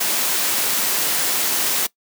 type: noise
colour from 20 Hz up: white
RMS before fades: -20 dBFS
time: 0-1.87 s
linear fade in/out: 10 ms
effects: noise-tail reverb RT60 0.1 s tail -21 dB re dry + high-pass 200 Hz 12 dB/octave